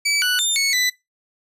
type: tone with pitch steps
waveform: 20% pulse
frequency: 2299 / 1481 / 3602 / 2209 / 1993 Hz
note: D7 / F#6 / A7 / C#7 / B6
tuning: -37 / +1 / +40 / -7 / +15 cents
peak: -12 dBFS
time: 0.05-0.9 s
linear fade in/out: 10 ms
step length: 170 ms
effects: noise-tail reverb RT60 0.2 s tail -21 dB re dry + resampled to 32000 Hz